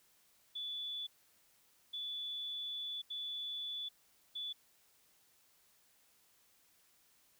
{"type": "tone bursts at uneven times", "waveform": "sine", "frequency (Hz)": 3457, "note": "A7", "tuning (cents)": -31, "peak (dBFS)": -39, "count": 4, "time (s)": [[0.55, 1.07], [1.93, 3.02], [3.1, 3.89], [4.35, 4.53]], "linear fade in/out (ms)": 10, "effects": ["white hiss -70 dBFS RMS until 7.39 s"]}